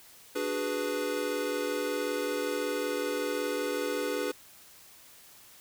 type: chord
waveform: square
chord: G# half-diminished seventh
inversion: second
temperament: equal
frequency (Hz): 293.7 / 370 / 415.3 / 493.9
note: D4 / F#4 / G#4 / B4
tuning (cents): 0 / 0 / 0 / 0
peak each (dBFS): -37 / -39 / -35 / -34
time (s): 0.35-4.32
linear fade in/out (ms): 10
effects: white hiss -54 dBFS RMS until 5.6 s